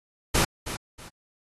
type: noise with echo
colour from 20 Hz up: pink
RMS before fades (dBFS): -22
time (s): 0.34-0.45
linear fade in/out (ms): 10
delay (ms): 320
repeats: 2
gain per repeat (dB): -11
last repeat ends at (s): 1.09
effects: AAC 32 kbps